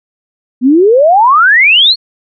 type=exponential sweep; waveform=sine; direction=up; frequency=237.5 to 4435 Hz; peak=-3 dBFS; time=0.61-1.96 s; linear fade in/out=50 ms; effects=none